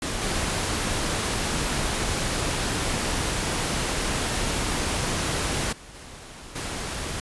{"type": "noise with level steps", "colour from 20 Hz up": "pink", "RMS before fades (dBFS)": [-29, -26, -45, -42, -31], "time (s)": [0.02, 7.2], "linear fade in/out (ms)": 2, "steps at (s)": [0.21, 5.72, 5.94, 6.55], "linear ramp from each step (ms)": 10, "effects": ["resampled to 24000 Hz"]}